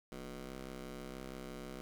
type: ring-modulated tone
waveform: 15% pulse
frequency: 130.81 Hz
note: C3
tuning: in tune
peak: -35 dBFS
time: 0.12-1.81 s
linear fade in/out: 0 ms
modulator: 98.5 Hz
effects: none